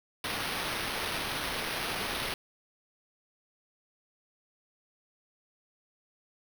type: noise with sample-and-hold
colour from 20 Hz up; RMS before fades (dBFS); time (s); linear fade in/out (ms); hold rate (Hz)
white; -34; 0.24-2.34; 2; 7350
effects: none